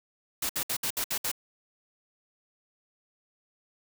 white noise bursts, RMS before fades -30 dBFS, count 7, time 0.42-1.316 s, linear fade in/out 5 ms, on 74 ms, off 63 ms, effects none

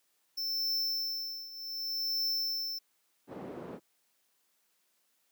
square tone with tremolo, 5330 Hz, E8, 18 cents sharp, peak -29 dBFS, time 0.37-2.79 s, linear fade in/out 10 ms, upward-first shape triangle, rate 0.66 Hz, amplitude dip 85%
white low-pass noise, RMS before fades -41 dBFS, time 3.27-3.8 s, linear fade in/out 50 ms, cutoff 400 Hz, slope 12 dB/octave
effects white hiss -74 dBFS RMS until 5.31 s + high-pass 200 Hz 12 dB/octave

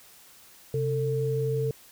sine tone pair together, 132.89 / 447 Hz, C3 / A4, +27 / +27 cents, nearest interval octave + major sixth, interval 2100 cents, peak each -27 dBFS, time 0.74-1.71 s, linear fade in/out 2 ms, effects white hiss -53 dBFS RMS until 1.91 s

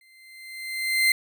35% pulse tone with exponential growth, 2079 Hz, C7, 12 cents flat, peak -14 dBFS, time 0.01-1.12 s, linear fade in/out 2 ms, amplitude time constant 240 ms, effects none

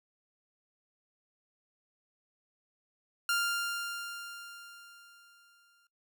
sawtooth tone with exponential decay, 1396.9 Hz, F6, in tune, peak -23 dBFS, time 3.29-5.87 s, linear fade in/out 2 ms, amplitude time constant 560 ms, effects noise-tail reverb RT60 0.2 s tail -25 dB re dry

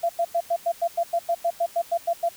sine tone bursts, 682 Hz, F5, 41 cents flat, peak -19 dBFS, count 15, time 0.03-2.291 s, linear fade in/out 10 ms, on 63 ms, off 94 ms, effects white hiss -47 dBFS RMS until 2.36 s

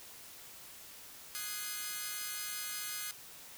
5% pulse chord, Ab dominant seventh, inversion second, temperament equal, 1244.5 / 1480 / 1661.2 / 2093 Hz, Eb6 / Gb6 / Ab6 / C7, 0 / 0 / 0 / 0 cents, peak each -33 dBFS, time 1.35-3.11 s, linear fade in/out 0 ms, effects white hiss -52 dBFS RMS until 3.57 s

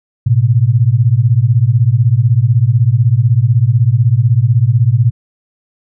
sine beating tone pair, 110 / 126 Hz, A2 / B2, 0 / +35 cents, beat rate 16 Hz, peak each -10 dBFS, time 0.26-5.11 s, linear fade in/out 10 ms, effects none

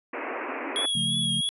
pink band-pass noise, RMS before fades -33 dBFS, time 0.13-0.86 s, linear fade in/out 5 ms, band 250 to 2600 Hz, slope 96 dB/octave
square tone with vibrato, 3322 Hz, G#7, in tune, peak -25 dBFS, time 0.76-1.49 s, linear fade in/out 0 ms, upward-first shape triangle, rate 3 Hz, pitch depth 40 cents each way
sine chord, Db augmented, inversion none, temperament equal, 138.59 / 174.61 / 220 Hz, Db3 / F3 / A3, 0 / 0 / 0 cents, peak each -33 dBFS, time 0.95-1.41 s, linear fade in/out 5 ms
effects resampled to 32000 Hz

